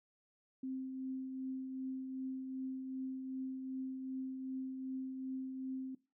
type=tone with tremolo; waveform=sine; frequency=262.1 Hz; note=C4; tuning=3 cents sharp; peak=-37 dBFS; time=0.63-5.95 s; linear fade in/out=5 ms; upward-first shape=triangle; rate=2.6 Hz; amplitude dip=40%; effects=noise-tail reverb RT60 0.3 s tail -20 dB re dry